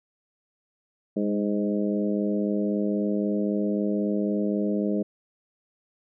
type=harmonic tone with a mistuned harmonic; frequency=103.83 Hz; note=G#2; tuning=in tune; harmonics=2 / 3 / 4 / 5 / 6; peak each=-25 / -29 / -31 / -33 / -35 dBFS; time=1.16-5.03 s; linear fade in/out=10 ms; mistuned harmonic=2; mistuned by=-25 cents; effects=none